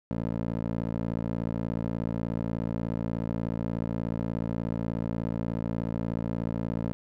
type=tone with band-pass filter; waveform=15% pulse; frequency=56.6 Hz; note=A1; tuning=50 cents sharp; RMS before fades=-31 dBFS; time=0.11-6.93 s; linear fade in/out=0 ms; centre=290 Hz; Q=0.78; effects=none